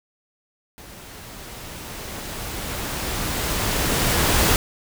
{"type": "noise with level ramp", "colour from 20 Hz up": "pink", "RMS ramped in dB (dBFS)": [-42, -17], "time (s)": [0.78, 4.56], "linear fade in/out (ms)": 0, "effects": []}